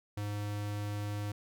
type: tone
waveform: square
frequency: 103.4 Hz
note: G#2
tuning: 7 cents flat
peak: -35 dBFS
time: 0.17-1.32 s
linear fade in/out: 5 ms
effects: none